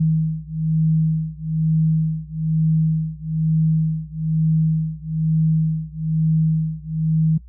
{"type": "beating tone pair", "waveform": "sine", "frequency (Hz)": [158.3, 159.4], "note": ["D#3", "D#3"], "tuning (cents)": [30, 42], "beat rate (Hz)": 1.1, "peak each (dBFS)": [-19, -20], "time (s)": [0, 7.38], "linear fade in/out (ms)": 10, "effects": ["noise-tail reverb RT60 0.1 s tail -21 dB re dry", "added 60 Hz sine -39 dBFS peak until 7.48 s"]}